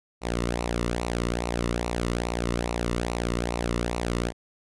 sawtooth tone with flanger, 59 Hz, A#1, 22 cents sharp, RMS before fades -28 dBFS, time 0.21-4.33 s, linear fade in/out 50 ms, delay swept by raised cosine 0.6 to 1.28 ms, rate 2.4 Hz, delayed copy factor -0.7, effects resampled to 24000 Hz

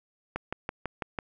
click train, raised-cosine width 0.5 ms, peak -16 dBFS, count 6, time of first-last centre 0.36-1.188 s, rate 6.04 Hz, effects none

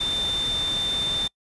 sine tone in noise, 3577 Hz, A7, 28 cents sharp, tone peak -23 dBFS, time 0-1.28 s, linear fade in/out 10 ms, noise pink, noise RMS -34 dBFS, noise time 0-1.28 s, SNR +8 dB, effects noise-tail reverb RT60 0.1 s tail -25 dB re dry + resampled to 24000 Hz

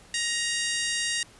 harmonic tone, 939 Hz, A#5, 12 cents sharp, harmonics 2 / 3 / 4 / 5 / 6 / 7 / 8 / 9 / 10, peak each -31 / -33 / -34 / -35 / -36 / -36 / -37 / -38 / -38 dBFS, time 0.14-1.23 s, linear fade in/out 2 ms, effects pink hiss -53 dBFS RMS until 1.39 s + resampled to 24000 Hz

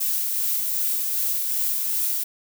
violet noise with tremolo, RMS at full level -23 dBFS, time 0-2.24 s, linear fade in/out 10 ms, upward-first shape sine, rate 2.6 Hz, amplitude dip 25%, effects none

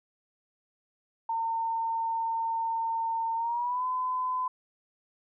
sine tone with pitch glide, 909 to 1014.4 Hz, A#5 to B5, -44 to +46 cents, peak -27 dBFS, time 1.29-4.48 s, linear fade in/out 5 ms, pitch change +190 cents, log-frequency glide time 3.36-3.85 s, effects none

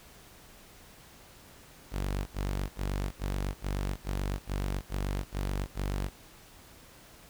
sawtooth tone bursts, 48.34 Hz, G1, 23 cents flat, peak -26 dBFS, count 10, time 1.91-6.104 s, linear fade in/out 50 ms, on 360 ms, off 66 ms, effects pink hiss -54 dBFS RMS until 7.29 s

